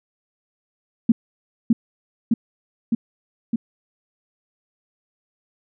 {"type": "tone with echo", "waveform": "sine", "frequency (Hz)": 230, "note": "A#3", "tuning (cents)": -23, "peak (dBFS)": -9, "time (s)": [1.09, 1.12], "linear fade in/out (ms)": 5, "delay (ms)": 610, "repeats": 4, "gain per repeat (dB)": -2, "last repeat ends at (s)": 3.56, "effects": []}